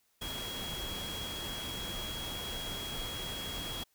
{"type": "tone in noise", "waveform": "sine", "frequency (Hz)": 3300, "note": "G#7", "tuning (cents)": -12, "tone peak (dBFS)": -40, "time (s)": [0.21, 3.84], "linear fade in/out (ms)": 10, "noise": "pink", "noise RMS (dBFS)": -41, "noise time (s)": [0.21, 3.84], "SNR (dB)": -2, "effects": ["white hiss -73 dBFS RMS until 3.94 s"]}